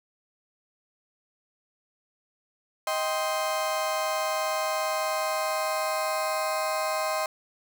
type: chord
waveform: 35% pulse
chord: C minor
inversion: first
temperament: just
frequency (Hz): 627.9 / 784.9 / 1046.5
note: Eb5 / G5 / C6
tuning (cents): +16 / +2 / 0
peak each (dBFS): -27 / -31 / -29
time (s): 2.87-7.26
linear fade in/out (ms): 2
effects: none